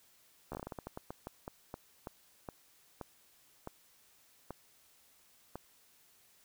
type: slowing click train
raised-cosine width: 1 ms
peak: -27 dBFS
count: 21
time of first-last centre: 0.52-5.556 s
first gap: 13 ms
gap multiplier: 1.26
effects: white hiss -66 dBFS RMS until 6.44 s